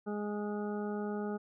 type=harmonic tone; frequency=207.7 Hz; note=G#3; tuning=in tune; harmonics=1 / 2 / 3 / 4 / 6 / 7; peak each=-36 / -38 / -47 / -45 / -49 / -51 dBFS; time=0.06-1.38 s; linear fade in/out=20 ms; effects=none